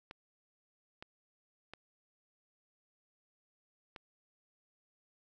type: clicks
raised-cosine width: 0.3 ms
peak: -30 dBFS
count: 4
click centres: 0.111 / 1.025 / 1.736 / 3.962 s
effects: none